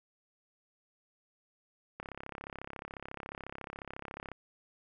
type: click train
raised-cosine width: 0.5 ms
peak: -26 dBFS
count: 80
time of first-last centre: 2-4.317 s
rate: 34.1 Hz
effects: none